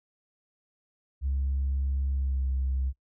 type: tone with pitch glide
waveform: sine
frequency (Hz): 68 to 65.95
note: C#2 to C2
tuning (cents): -33 to +14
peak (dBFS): -24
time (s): 1.21-2.93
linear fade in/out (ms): 50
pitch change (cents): -53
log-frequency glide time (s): 2.13-2.45
effects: noise-tail reverb RT60 0.1 s tail -20 dB re dry + tanh soft clip ceiling -22 dBFS